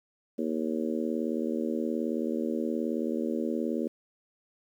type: harmonic tone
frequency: 78.8 Hz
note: D#2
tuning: 23 cents sharp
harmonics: 3 / 4 / 5 / 6 / 7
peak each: -31 / -33 / -35 / -37 / -38 dBFS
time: 0.38-3.88 s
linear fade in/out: 10 ms
effects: 10-bit